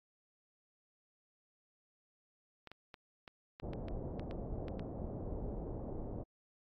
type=clicks; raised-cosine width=0.3 ms; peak=-33 dBFS; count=11; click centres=2.673 / 2.716 / 2.942 / 3.278 / 3.599 / 3.734 / 3.884 / 4.196 / 4.311 / 4.683 / 4.795 s
type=low-pass noise; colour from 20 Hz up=pink; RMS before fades=-42 dBFS; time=3.62-6.24 s; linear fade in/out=20 ms; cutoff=660 Hz; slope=24 dB/octave
effects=AAC 48 kbps